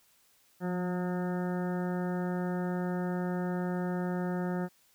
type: harmonic tone with a mistuned harmonic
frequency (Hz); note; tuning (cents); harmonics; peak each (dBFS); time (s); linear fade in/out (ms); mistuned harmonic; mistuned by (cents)
180; F#3; -47; 1 / 2 / 3 / 4 / 5 / 7 / 8 / 9 / 10; -31 / -37 / -41 / -43 / -45 / -48 / -49 / -50 / -51; 0.6-4.69; 50; 1; -22
effects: white hiss -66 dBFS RMS until 4.94 s